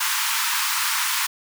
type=high-pass noise; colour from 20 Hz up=pink; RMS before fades=-23 dBFS; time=0-1.27 s; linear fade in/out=10 ms; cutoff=900 Hz; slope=96 dB/octave; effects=none

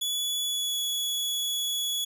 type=tone with pitch glide; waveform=sawtooth; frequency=3413 to 3384 Hz; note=G#7 to G#7; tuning=+47 to +32 cents; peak=-24 dBFS; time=0.01-2.05 s; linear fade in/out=10 ms; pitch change=-15 cents; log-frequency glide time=0.45-0.77 s; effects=none

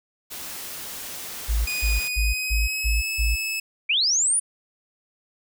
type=noise; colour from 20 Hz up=white; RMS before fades=-35 dBFS; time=0.3-2.09 s; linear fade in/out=20 ms
type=tone bursts; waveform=sine; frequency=55.3 Hz; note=A1; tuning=9 cents sharp; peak=-19 dBFS; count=6; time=1.48-3.36 s; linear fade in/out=20 ms; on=180 ms; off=160 ms
type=tone with pitch glide; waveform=sawtooth; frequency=2476 to 2602 Hz; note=D#7 to E7; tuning=-9 to -23 cents; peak=-22 dBFS; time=1.67-3.6 s; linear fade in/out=5 ms; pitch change=+86 cents; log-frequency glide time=2.09-3.08 s
type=linear sweep; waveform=sine; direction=up; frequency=2239 to 9956 Hz; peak=-18 dBFS; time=3.89-4.4 s; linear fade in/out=10 ms
effects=none

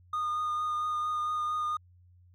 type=tone with vibrato; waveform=triangle; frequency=1225 Hz; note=D#6; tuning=27 cents flat; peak=-26 dBFS; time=0.13-1.77 s; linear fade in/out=5 ms; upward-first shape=triangle; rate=4.4 Hz; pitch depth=15 cents each way; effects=tanh soft clip ceiling -22 dBFS + added 89 Hz sine -56 dBFS peak until 2.34 s

